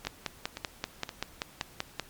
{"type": "two click trains", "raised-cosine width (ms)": 0.2, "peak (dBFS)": [-19, -13], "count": [4, 11], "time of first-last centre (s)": [[0.05, 1.613], [0.07, 1.997]], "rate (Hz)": [1.92, 5.19], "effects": ["pink hiss -54 dBFS RMS until 2.09 s", "MP3 96 kbps"]}